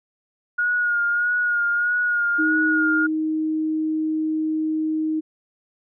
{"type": "tone with vibrato", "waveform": "sine", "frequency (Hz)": 1435, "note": "F6", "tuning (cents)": 47, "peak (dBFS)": -18, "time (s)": [0.58, 3.07], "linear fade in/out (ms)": 10, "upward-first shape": "sine", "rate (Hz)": 1.6, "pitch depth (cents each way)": 31}
{"type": "tone", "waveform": "sine", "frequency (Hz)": 313.2, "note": "D#4", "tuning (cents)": 11, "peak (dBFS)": -20, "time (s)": [2.38, 5.21], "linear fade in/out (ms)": 20}
{"effects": []}